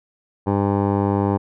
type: tone with low-pass filter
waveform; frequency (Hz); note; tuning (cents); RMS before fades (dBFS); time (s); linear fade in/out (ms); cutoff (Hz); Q
15% pulse; 100; G2; +35; -19; 0.46-1.38; 20; 770; 3
effects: none